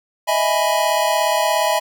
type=chord; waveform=square; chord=E major seventh; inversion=third; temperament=equal; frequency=622.3 / 659.3 / 830.6 / 987.8 Hz; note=D#5 / E5 / G#5 / B5; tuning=0 / 0 / 0 / 0 cents; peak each=-22 dBFS; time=0.27-1.8 s; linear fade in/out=20 ms; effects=none